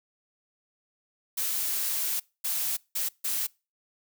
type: noise bursts at uneven times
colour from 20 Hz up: blue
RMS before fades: -29 dBFS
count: 4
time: 1.37-2.2 / 2.44-2.77 / 2.95-3.09 / 3.24-3.47 s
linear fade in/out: 10 ms
effects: noise-tail reverb RT60 0.3 s tail -25 dB re dry